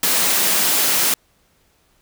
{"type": "high-pass noise", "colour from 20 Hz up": "white", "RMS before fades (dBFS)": -17, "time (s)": [0.03, 1.14], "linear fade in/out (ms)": 2, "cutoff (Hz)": 150, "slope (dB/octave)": 48, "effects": ["pink hiss -60 dBFS RMS until 2.01 s"]}